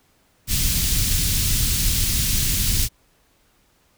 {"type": "band-stop noise", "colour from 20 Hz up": "pink", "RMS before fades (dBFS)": -20, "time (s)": [0.47, 2.89], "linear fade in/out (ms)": 50, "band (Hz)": [130, 3900], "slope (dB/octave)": 12, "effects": ["pink hiss -61 dBFS RMS until 3.97 s"]}